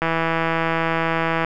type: click train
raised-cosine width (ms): 0.5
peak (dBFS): -6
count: 235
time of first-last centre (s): 0.02-1.447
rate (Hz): 164
effects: none